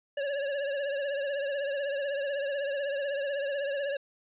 square tone with vibrato, 562 Hz, C#5, 24 cents sharp, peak -30 dBFS, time 0.17-3.97 s, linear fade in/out 5 ms, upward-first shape triangle, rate 16 Hz, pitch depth 74 cents each way, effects resampled to 8000 Hz + 11-bit

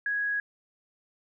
sine tone, 1661.2 Hz, G#6, in tune, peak -26 dBFS, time 0.06-0.4 s, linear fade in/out 2 ms, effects none

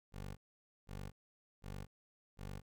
15% pulse tone bursts, 49 Hz, G1, in tune, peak -38 dBFS, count 4, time 0.12-2.62 s, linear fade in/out 50 ms, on 250 ms, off 500 ms, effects none

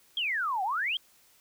sine exponential two-way sweep, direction down then up, 3322 to 730 to 3322 Hz, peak -27 dBFS, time 0.17-0.97 s, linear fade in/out 2 ms, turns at 0.63 s, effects white hiss -62 dBFS RMS until 1.4 s

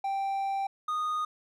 triangle tone pair in turn, 784 / 1235.2 Hz, G5 / D#6, 0 / -13 cents, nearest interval minor sixth, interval 787 cents, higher second, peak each -26 dBFS, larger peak neither, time 0.04-0.67 / 0.88-1.25 s, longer first, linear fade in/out 5 ms, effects none

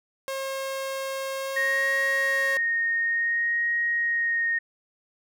sawtooth tone with pitch glide, 538 to 545.2 Hz, C5 to C#5, +48 to -29 cents, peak -25 dBFS, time 0.28-2.57 s, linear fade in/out 0 ms, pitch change +23 cents, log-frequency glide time 1.36-1.87 s
sine tone with vibrato, 1864.7 Hz, A#6, in tune, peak -22 dBFS, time 1.56-4.59 s, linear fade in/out 10 ms, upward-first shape sine, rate 0.56 Hz, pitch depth 14 cents each way
effects none

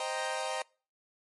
sawtooth chord, C minor seventh, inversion none, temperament equal, 523.3 / 622.3 / 784 / 932.3 Hz, C5 / Eb5 / G5 / Bb5, 0 / 0 / 0 / 0 cents, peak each -34 dBFS, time 0-0.62 s, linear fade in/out 2 ms, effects noise-tail reverb RT60 0.4 s tail -26 dB re dry + MP3 48 kbps

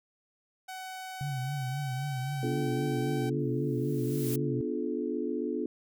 sawtooth tone with pitch glide, 751 to 769.9 Hz, F#5 to G5, +26 to -31 cents, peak -35 dBFS, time 0.68-3.3 s, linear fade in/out 10 ms, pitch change +43 cents, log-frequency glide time 1.1-2.81 s
sine tone with vibrato, 135.3 Hz, C#3, 42 cents flat, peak -31 dBFS, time 1.21-4.61 s, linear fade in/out 0 ms, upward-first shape triangle, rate 3.8 Hz, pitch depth 130 cents each way
sine chord, B half-diminished seventh, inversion none, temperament equal with one note detuned, 246.9 / 293.7 / 349.2 / 430.2 Hz, B3 / D4 / F4 / A4, 0 / 0 / 0 / -39 cents, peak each -35 dBFS, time 2.43-5.66 s, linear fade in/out 2 ms
blue noise with exponential growth, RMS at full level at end -36 dBFS, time 3.39-4.36 s, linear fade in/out 5 ms, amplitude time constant 210 ms
effects none

